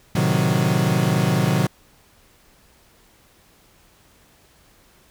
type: chord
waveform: 40% pulse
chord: A diminished seventh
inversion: none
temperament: equal with one note detuned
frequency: 111.41 / 130.81 / 155.56 / 185 Hz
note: A2 / C3 / Eb3 / Gb3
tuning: +22 / 0 / 0 / 0 cents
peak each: -25 / -21 / -21 / -21 dBFS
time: 0.15-1.67 s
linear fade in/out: 5 ms
effects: pink hiss -55 dBFS RMS until 5.1 s